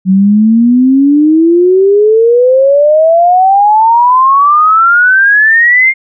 sine exponential sweep, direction up, 185 to 2137 Hz, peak -3 dBFS, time 0.05-5.94 s, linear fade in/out 50 ms, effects none

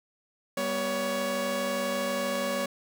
sawtooth tone cluster, 197.5 / 244 / 560 Hz, G3 / B3 / C#5, +13 / -21 / +18 cents, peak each -32 / -31 / -25 dBFS, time 0.57-2.66 s, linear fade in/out 5 ms, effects none

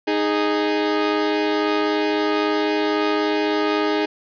sawtooth tone pair together, 309.9 / 413.7 Hz, D#4 / G#4, -7 / -7 cents, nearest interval perfect fourth, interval 500 cents, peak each -17 dBFS, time 0.07-4.06 s, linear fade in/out 10 ms, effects resampled to 11025 Hz + 7-bit

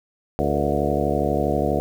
harmonic tone with a mistuned harmonic, 72.3 Hz, D2, 27 cents flat, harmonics 1 / 2 / 3 / 4 / 5 / 6 / 7 / 8 / 9 / 10, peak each -28 / -28 / -28 / -28 / -28 / -28 / -28 / -28 / -28 / -28 dBFS, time 0.39-1.8 s, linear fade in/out 0 ms, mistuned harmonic 7, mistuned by -74 cents, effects 8-bit

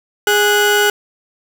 30% pulse tone pair together, 413.1 / 1472 Hz, G#4 / F#6, -9 / -9 cents, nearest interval octave + minor seventh, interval 2200 cents, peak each -11 dBFS, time 0.27-0.9 s, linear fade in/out 2 ms, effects none

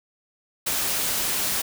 white noise, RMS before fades -25 dBFS, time 0.66-1.62 s, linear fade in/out 10 ms
pink noise with exponential decay, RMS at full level -32 dBFS, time 0.67-0.75 s, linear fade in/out 5 ms, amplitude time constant 17 ms
effects none

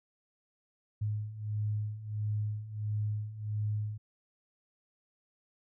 sine beating tone pair, 104.8 / 106.3 Hz, G#2 / G#2, +16 / +41 cents, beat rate 1.5 Hz, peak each -37 / -33 dBFS, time 1.01-3.98 s, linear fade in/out 10 ms, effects none

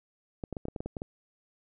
clicks, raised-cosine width 2 ms, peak -22 dBFS, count 10, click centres 0.438 / 0.527 / 0.568 / 0.654 / 0.684 / 0.762 / 0.805 / 0.86 / 0.968 / 1.019 s, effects none

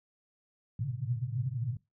pink band-pass noise, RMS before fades -34 dBFS, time 0.79-1.77 s, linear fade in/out 5 ms, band 110 to 140 Hz, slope 96 dB/octave, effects noise-tail reverb RT60 0.2 s tail -19 dB re dry

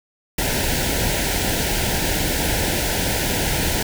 pink band-stop noise, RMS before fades -21 dBFS, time 0.38-3.83 s, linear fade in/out 5 ms, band 970 to 1400 Hz, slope 96 dB/octave, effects none

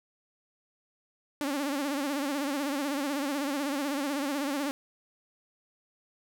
sawtooth tone with vibrato, 282.4 Hz, C#4, 32 cents sharp, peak -25 dBFS, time 1.41-4.71 s, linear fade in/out 0 ms, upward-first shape sine, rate 16 Hz, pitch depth 97 cents each way, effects none

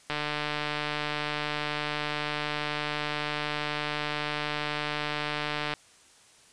click train, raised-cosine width 0.3 ms, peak -14 dBFS, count 841, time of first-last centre 0.1-5.738 s, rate 149 Hz, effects white hiss -57 dBFS RMS until 6.52 s + resampled to 22050 Hz

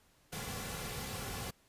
pink noise with comb filter, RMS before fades -41 dBFS, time 0.32-1.51 s, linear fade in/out 10 ms, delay 3.2 ms, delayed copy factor -0.55, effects pink hiss -68 dBFS RMS until 1.68 s + resampled to 32000 Hz

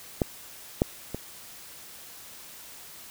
clicks, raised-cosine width 2 ms, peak -9 / -7 / -18 dBFS, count 3, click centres 0.218 / 0.819 / 1.146 s, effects white hiss -46 dBFS RMS until 3.1 s

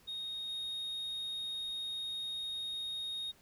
sine tone with level steps, 3725 Hz, A#7, 2 cents flat, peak -36 / -34 dBFS, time 0.07-3.32 s, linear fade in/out 20 ms, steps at 0.48 s, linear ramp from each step 20 ms, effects tanh soft clip ceiling -36 dBFS + pink hiss -64 dBFS RMS until 3.41 s

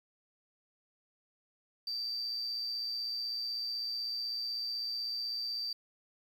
triangle tone with amplitude modulation, 4665 Hz, D8, 12 cents flat, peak -29 dBFS, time 1.87-5.73 s, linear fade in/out 5 ms, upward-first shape sine, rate 116 Hz, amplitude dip 50%, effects tanh soft clip ceiling -31 dBFS + 10-bit

